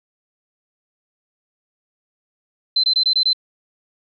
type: tone bursts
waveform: sine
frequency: 4078 Hz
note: C8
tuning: 45 cents flat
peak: -13 dBFS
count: 6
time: 2.76-3.332 s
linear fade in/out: 5 ms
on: 77 ms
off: 22 ms
effects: none